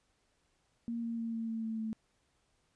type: tone with pitch steps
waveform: sine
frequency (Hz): 233.1 / 231 / 228.8 / 226.7 / 224.6 / 222.6 / 220.5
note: A#3 / A#3 / A#3 / A#3 / A3 / A3 / A3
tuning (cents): 0 / -16 / -32 / -48 / +36 / +20 / +4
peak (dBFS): -34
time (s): 0.88-1.93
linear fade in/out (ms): 0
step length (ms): 150
effects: pink hiss -75 dBFS RMS until 2.75 s + resampled to 22050 Hz